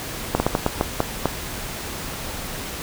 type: slowing click train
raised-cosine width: 1 ms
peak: -3 dBFS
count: 8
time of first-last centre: 0.35-1.257 s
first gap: 50 ms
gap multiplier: 1.31
effects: pink hiss -31 dBFS RMS until 2.82 s